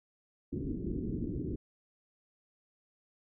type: low-pass noise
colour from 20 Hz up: white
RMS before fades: -36 dBFS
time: 0.52-1.56 s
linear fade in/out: 10 ms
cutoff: 370 Hz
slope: 48 dB/octave
effects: none